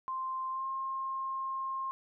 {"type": "tone with pitch glide", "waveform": "sine", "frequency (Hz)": [1046.5, 1065.4], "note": ["C6", "C6"], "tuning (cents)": [0, 31], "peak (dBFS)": -33, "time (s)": [0.08, 1.91], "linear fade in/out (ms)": 0, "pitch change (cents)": 31, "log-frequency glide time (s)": [0.5, 0.66], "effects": []}